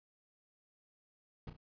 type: noise with echo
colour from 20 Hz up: brown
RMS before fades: -42 dBFS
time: 1.47-1.5 s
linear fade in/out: 5 ms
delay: 33 ms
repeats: 2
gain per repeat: -8 dB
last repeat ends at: 1.566 s
effects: resampled to 11025 Hz